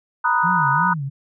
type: chord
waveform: sine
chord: B major seventh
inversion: third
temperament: equal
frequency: 932.3 / 987.8 / 1244.5 / 1480 Hz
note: A#5 / B5 / D#6 / F#6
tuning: 0 / 0 / 0 / 0 cents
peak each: -21 dBFS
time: 0.24-0.94 s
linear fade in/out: 10 ms
type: tone with vibrato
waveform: sine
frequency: 157.6 Hz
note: D#3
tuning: 23 cents sharp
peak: -23 dBFS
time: 0.43-1.1 s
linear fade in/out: 20 ms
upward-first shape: sine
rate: 2.8 Hz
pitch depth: 250 cents each way
effects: none